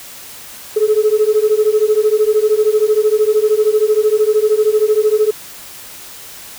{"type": "beating tone pair", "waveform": "sine", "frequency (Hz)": [421.7, 434.7], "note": ["G#4", "A4"], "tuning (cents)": [26, -21], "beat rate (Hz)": 13, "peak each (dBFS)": -12, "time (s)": [0.76, 5.31], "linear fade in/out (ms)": 10, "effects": ["tanh soft clip ceiling -4 dBFS", "white hiss -34 dBFS RMS until 6.58 s"]}